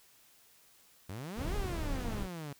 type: exponential two-way sweep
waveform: sawtooth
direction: up then down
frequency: 87.31 to 423 to 137.9 Hz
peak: -36 dBFS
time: 1.09-2.53 s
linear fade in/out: 5 ms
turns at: 1.55 s
type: noise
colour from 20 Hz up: brown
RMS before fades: -36 dBFS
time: 1.35-2.28 s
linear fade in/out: 50 ms
effects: white hiss -63 dBFS RMS until 2.59 s